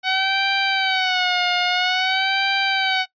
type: tone with vibrato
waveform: 10% pulse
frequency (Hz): 748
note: F#5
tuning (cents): +19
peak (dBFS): -9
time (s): 0.03-3.06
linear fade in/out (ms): 50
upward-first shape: sine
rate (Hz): 0.5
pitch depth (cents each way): 81
effects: noise-tail reverb RT60 0.1 s tail -19 dB re dry + resampled to 11025 Hz